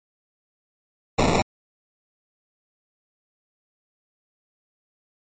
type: noise with sample-and-hold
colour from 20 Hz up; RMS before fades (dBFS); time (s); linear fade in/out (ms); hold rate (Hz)
white; -19; 1.18-1.42; 5; 1575
effects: MP3 32 kbps